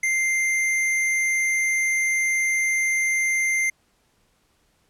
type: tone with tanh clipping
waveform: sine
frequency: 2093 Hz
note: C7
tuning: in tune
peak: -21 dBFS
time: 0.03-3.7 s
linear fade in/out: 5 ms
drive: 18 dB
effects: pink hiss -65 dBFS RMS until 4.89 s + low-pass 12000 Hz 12 dB/octave